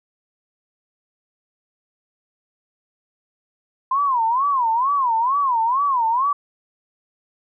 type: tone with vibrato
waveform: sine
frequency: 1014 Hz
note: B5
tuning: 45 cents sharp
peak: -16 dBFS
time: 3.91-6.33 s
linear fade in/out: 5 ms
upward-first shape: sine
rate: 2.2 Hz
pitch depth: 220 cents each way
effects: none